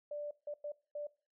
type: tone bursts at uneven times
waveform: sine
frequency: 588 Hz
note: D5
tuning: 2 cents sharp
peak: -38 dBFS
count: 4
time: 0.11-0.31 / 0.47-0.54 / 0.64-0.72 / 0.95-1.07 s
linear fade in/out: 5 ms
effects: noise-tail reverb RT60 0.4 s tail -22 dB re dry